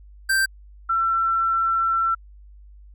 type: tone pair in turn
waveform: square / sine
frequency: 1568 / 1346.2 Hz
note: G6 / E6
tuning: 0 / +36 cents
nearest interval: minor third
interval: 264 cents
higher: first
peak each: -18 dBFS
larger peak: neither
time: 0.29-0.46 / 0.89-2.15 s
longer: second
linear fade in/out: 10 ms
effects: added 50 Hz sine -43 dBFS peak until 2.94 s